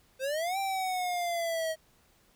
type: exponential two-way sweep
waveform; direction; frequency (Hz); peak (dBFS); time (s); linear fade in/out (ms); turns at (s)
square; up then down; 512 to 788 to 634; -30; 0.19-1.76; 50; 0.58
effects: pink hiss -65 dBFS RMS until 2.35 s